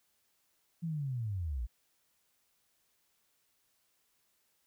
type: linear sweep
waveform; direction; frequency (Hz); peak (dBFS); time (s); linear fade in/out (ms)
sine; down; 171.3 to 51.91; -33; 0.82-1.67; 20
effects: white hiss -75 dBFS RMS until 4.66 s